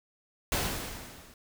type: noise with level ramp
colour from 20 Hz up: pink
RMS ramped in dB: -27 to -55 dBFS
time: 0.52-1.34 s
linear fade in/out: 2 ms
effects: none